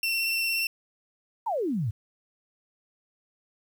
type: tone with vibrato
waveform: 30% pulse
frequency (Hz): 2703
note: E7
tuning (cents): +43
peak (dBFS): -22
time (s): 0.03-0.67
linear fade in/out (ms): 2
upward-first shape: square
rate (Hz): 17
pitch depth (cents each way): 15
type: exponential sweep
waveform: sine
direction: down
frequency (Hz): 979 to 95.6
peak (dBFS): -25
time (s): 1.46-1.91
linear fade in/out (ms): 10
effects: 10-bit